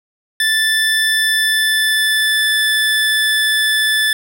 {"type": "tone with pitch glide", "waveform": "25% pulse", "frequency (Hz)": [1760, 1742.8], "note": ["A6", "A6"], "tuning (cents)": [0, -17], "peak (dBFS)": -9, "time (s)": [0.4, 4.13], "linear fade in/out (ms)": 2, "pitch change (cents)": -17, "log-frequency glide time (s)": [1.07, 2.71], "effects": []}